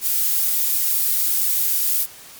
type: noise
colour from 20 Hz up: violet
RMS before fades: -19 dBFS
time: 0.01-2.07 s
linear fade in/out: 50 ms
effects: white hiss -42 dBFS RMS until 2.39 s + Opus 48 kbps